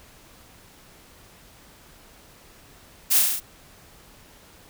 blue noise with echo, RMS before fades -19 dBFS, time 3.1-3.2 s, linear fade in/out 20 ms, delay 34 ms, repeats 6, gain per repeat -2 dB, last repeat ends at 3.404 s, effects pink hiss -51 dBFS RMS until 4.69 s

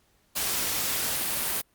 white noise, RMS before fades -28 dBFS, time 0.35-1.62 s, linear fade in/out 20 ms, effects pink hiss -66 dBFS RMS until 1.74 s + Opus 48 kbps

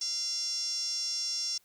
5% pulse tone with band-pass filter, 692 Hz, F5, 16 cents flat, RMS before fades -33 dBFS, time 0.01-1.58 s, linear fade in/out 5 ms, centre 5600 Hz, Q 9.3, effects white hiss -67 dBFS RMS until 1.64 s

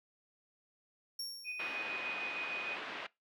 40% pulse tone with exponential decay, 5520 Hz, F8, 21 cents flat, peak -36 dBFS, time 1.19-1.98 s, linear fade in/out 5 ms, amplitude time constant 170 ms
sine tone with tremolo, 2489 Hz, D#7, in tune, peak -37 dBFS, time 1.44-2.78 s, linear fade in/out 50 ms, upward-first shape square, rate 6.5 Hz, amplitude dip 30%
white low-pass noise, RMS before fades -43 dBFS, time 1.59-3.07 s, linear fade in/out 10 ms, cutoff 2900 Hz, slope 24 dB/octave
effects noise-tail reverb RT60 0.2 s tail -22 dB re dry + high-pass 300 Hz 12 dB/octave

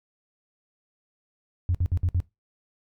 sine tone bursts, 88.5 Hz, F2, 23 cents sharp, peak -19 dBFS, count 5, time 1.69-2.202 s, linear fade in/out 0 ms, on 56 ms, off 58 ms, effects noise-tail reverb RT60 0.2 s tail -20 dB re dry + tanh soft clip ceiling -16 dBFS

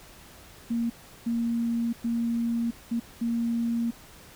sine tone bursts at uneven times, 233.1 Hz, A#3, in tune, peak -24 dBFS, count 5, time 0.7-0.9 / 1.26-1.93 / 2.04-2.71 / 2.91-3 / 3.21-3.91 s, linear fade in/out 10 ms, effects pink hiss -50 dBFS RMS until 4.35 s

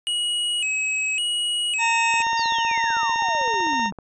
square tone with vibrato, 2726 Hz, F7, 43 cents flat, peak -22 dBFS, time 0.07-2.22 s, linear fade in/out 0 ms, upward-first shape square, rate 0.9 Hz, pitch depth 110 cents each way
harmonic tone, 919 Hz, A#5, 25 cents flat, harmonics 1 / 2 / 3 / 4 / 6 / 7, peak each -21 / -27 / -31 / -33 / -37 / -38 dBFS, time 1.78-3.91 s, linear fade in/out 50 ms
click train, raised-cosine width 1 ms, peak -24 dBFS, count 30, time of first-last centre 2.14-3.987 s, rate 15.7 Hz
sine exponential sweep, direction down, 4927 to 188.6 Hz, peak -28 dBFS, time 2.37-3.92 s, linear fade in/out 5 ms
effects resampled to 22050 Hz

